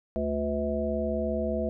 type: harmonic tone with a mistuned harmonic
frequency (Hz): 71.7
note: D2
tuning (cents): -41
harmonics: 1 / 3 / 5 / 7 / 9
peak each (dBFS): -34 / -31 / -35 / -33 / -31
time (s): 0.16-1.69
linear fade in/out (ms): 0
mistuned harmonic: 3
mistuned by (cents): +41
effects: none